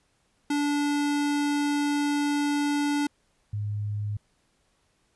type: tone pair in turn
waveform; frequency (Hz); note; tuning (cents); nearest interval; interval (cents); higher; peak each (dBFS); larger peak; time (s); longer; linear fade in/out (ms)
square / sine; 290.1 / 104.09; D4 / G#2; -21 / +4; octave + tritone; 1775; first; -24 / -27; first; 0.5-3.07 / 3.53-4.17; first; 5
effects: pink hiss -69 dBFS RMS until 5.15 s + resampled to 24000 Hz